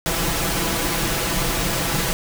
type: noise with comb filter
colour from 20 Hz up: pink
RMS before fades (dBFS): -22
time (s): 0.06-2.13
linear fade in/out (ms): 0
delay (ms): 6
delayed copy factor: +0.6
effects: none